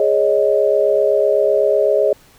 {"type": "chord", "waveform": "sine", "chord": "Ab suspended fourth", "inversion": "none", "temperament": "equal", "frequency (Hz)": [415.3, 554.4, 622.3], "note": ["Ab4", "Db5", "Eb5"], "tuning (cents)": [0, 0, 0], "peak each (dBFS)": -16, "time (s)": [0, 2.13], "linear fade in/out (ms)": 2, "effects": ["pink hiss -49 dBFS RMS until 2.38 s"]}